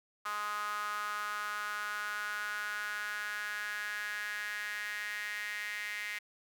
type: tone with high-pass filter sweep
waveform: sawtooth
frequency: 208.3 Hz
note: G#3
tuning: 5 cents sharp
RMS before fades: -38 dBFS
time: 0.25-6.19 s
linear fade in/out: 10 ms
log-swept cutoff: 1200 to 2000 Hz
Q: 6
effects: none